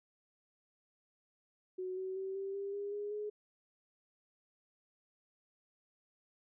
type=tone with pitch steps; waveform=sine; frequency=370 / 376.7 / 383.5 / 390.4 / 397.5 / 404.7 / 412 / 419.4 Hz; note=F#4 / F#4 / G4 / G4 / G4 / G#4 / G#4 / G#4; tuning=0 / +31 / -38 / -7 / +24 / -45 / -14 / +17 cents; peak=-37 dBFS; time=1.78-3.3 s; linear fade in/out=10 ms; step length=190 ms; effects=none